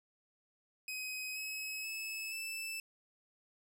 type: tone with pitch steps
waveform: sawtooth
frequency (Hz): 2525 / 2563 / 2602 / 2641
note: D#7 / E7 / E7 / E7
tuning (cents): +25 / -49 / -23 / +3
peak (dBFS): -36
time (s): 0.88-2.8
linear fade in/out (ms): 2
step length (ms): 480
effects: none